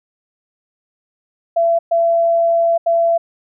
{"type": "tone bursts at uneven times", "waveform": "sine", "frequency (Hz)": 673, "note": "E5", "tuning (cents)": 36, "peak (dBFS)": -11, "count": 3, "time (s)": [[1.56, 1.79], [1.91, 2.78], [2.86, 3.18]], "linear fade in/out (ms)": 10, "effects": []}